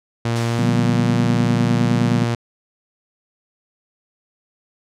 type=tone with pitch glide; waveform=sawtooth; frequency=116.6 to 117.68 Hz; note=A#2 to A#2; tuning=+1 to +17 cents; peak=-14 dBFS; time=0.25-2.35 s; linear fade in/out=5 ms; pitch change=+16 cents; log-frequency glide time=0.45-0.59 s
type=noise with exponential decay; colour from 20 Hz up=white; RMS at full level=-29 dBFS; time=0.36-1.38 s; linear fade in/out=0 ms; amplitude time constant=220 ms
type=chord; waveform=sine; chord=G dominant seventh; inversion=second; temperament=just; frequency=147 / 176.4 / 196 / 245 Hz; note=D3 / F3 / G3 / B3; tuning=+2 / +18 / 0 / -14 cents; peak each=-23 / -23 / -24 / -20 dBFS; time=0.59-2.24 s; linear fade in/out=2 ms
effects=low-pass 7000 Hz 12 dB/octave